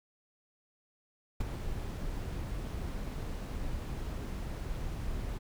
brown noise with ADSR envelope, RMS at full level -29 dBFS, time 1.4-5.39 s, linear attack 8 ms, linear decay 15 ms, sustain -8 dB, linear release 23 ms, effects none

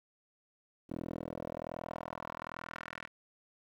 10% pulse tone with band-pass filter sweep, 41.2 Hz, E1, in tune, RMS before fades -43 dBFS, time 0.89-3.08 s, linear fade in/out 20 ms, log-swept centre 330 to 1900 Hz, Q 1.9, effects 11-bit

